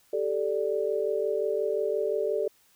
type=chord; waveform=sine; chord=G suspended second; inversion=none; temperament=equal with one note detuned; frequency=392 / 437.7 / 587.3 Hz; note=G4 / A4 / D5; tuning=0 / -9 / 0 cents; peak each=-30 / -28 / -30 dBFS; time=0.13-2.48 s; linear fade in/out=5 ms; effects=white hiss -63 dBFS RMS until 2.75 s